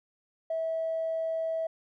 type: tone with tanh clipping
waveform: triangle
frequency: 650 Hz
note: E5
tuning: 24 cents flat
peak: -28 dBFS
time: 0.5-1.67 s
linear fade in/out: 5 ms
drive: 4 dB
effects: none